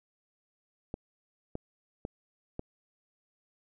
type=clicks; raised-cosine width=2 ms; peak=-22 dBFS; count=4; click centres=0.941 / 1.554 / 2.051 / 2.594 s; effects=none